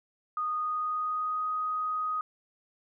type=tone with pitch glide; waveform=sine; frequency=1235 to 1250.8 Hz; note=D#6 to D#6; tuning=-13 to +9 cents; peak=-28 dBFS; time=0.37-2.21 s; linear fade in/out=2 ms; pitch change=+22 cents; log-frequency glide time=0.57-1.49 s; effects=none

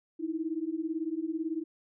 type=beating tone pair; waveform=sine; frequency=311.1 / 329.1 Hz; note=D#4 / E4; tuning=0 / -3 cents; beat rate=18 Hz; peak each=-34 / -33 dBFS; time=0.19-1.64 s; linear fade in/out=20 ms; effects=none

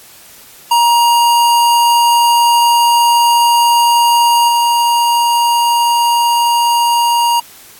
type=tone with level steps; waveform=square; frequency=944 Hz; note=A#5; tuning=22 cents sharp; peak=-8 / -10 dBFS; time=0.71-7.4 s; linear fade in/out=5 ms; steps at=4.48 s; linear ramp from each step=10 ms; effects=white hiss -39 dBFS RMS until 7.79 s + AAC 64 kbps

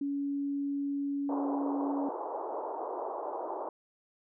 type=tone; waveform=sine; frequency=281.8 Hz; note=C#4; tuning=29 cents sharp; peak=-30 dBFS; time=0.01-2.09 s; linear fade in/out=5 ms
type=band-pass noise; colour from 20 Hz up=white; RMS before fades=-37 dBFS; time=1.29-3.69 s; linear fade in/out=2 ms; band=340 to 1000 Hz; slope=48 dB/octave
effects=none

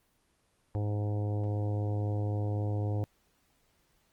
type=harmonic tone; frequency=103.83 Hz; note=G#2; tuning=in tune; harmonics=1 / 2 / 3 / 4 / 5 / 6 / 7 / 8 / 9; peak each=-29 / -46 / -40 / -43 / -42 / -52 / -46 / -53 / -56 dBFS; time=0.75-3.04 s; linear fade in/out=0 ms; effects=pink hiss -71 dBFS RMS until 4.12 s + Opus 24 kbps

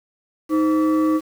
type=tone with frequency modulation; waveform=sine; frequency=313.1 Hz; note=D#4; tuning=11 cents sharp; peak=-14 dBFS; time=0.49-1.21 s; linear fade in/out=50 ms; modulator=832 Hz; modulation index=0.53; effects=tanh soft clip ceiling -10 dBFS + 7-bit

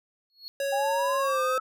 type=tone with exponential growth; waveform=triangle; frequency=4332 Hz; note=C#8; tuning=41 cents flat; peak=-33 dBFS; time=0.3-0.48 s; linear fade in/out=0 ms; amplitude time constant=39 ms
type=tone with pitch glide; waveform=square; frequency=554.4 to 517.3 Hz; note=C#5 to C5; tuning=0 to -20 cents; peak=-27 dBFS; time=0.6-1.58 s; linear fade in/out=2 ms; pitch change=-120 cents; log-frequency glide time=1.18-1.42 s
type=linear sweep; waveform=sine; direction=up; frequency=784 to 1314 Hz; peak=-26 dBFS; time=0.72-1.6 s; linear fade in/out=10 ms
effects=none

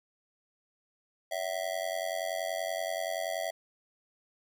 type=tone with amplitude modulation; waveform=square; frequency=659.3 Hz; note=E5; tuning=in tune; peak=-28 dBFS; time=1.31-3.51 s; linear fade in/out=10 ms; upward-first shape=sine; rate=90.5 Hz; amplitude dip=100%; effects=none

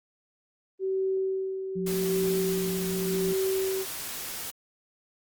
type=tone with tremolo; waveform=sine; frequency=381.9 Hz; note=G4; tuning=45 cents flat; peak=-24 dBFS; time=0.79-3.86 s; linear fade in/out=50 ms; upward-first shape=sine; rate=0.85 Hz; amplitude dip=55%
type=tone with vibrato; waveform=sine; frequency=179 Hz; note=F3; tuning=43 cents sharp; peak=-30 dBFS; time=1.75-3.34 s; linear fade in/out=20 ms; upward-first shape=sine; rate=5.1 Hz; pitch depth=14 cents each way
type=noise; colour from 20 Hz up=white; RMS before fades=-36 dBFS; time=1.86-4.51 s; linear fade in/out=10 ms
effects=Opus 32 kbps

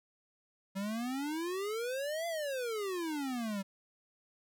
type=exponential two-way sweep; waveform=square; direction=up then down; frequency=190 to 688 to 190 Hz; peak=-35 dBFS; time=0.75-3.63 s; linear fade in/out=20 ms; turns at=2.27 s; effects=none

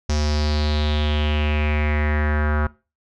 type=tone with low-pass filter sweep; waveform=square; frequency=75.1 Hz; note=D2; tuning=39 cents sharp; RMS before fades=-20 dBFS; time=0.09-2.67 s; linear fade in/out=5 ms; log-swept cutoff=5800 to 1400 Hz; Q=4.7; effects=noise-tail reverb RT60 0.3 s tail -21 dB re dry

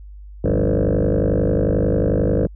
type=tone with frequency modulation; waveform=sine; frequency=190.1 Hz; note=F#3; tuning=47 cents sharp; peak=-13 dBFS; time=0.44-2.47 s; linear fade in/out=5 ms; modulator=51.2 Hz; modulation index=7.2; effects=tanh soft clip ceiling -12 dBFS + added 50 Hz sine -35 dBFS peak until 2.55 s

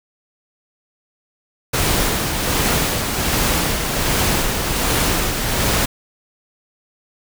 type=noise with tremolo; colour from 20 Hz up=pink; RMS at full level=-17 dBFS; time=1.73-5.86 s; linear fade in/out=10 ms; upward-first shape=sine; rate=1.3 Hz; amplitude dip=40%; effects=none

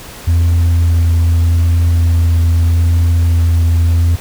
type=tone with vibrato; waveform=sine; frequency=84.4 Hz; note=E2; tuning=41 cents sharp; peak=-5 dBFS; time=0.27-4.16 s; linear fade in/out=10 ms; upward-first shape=sine; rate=0.82 Hz; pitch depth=10 cents each way; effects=tanh soft clip ceiling -7 dBFS + pink hiss -32 dBFS RMS until 4.2 s

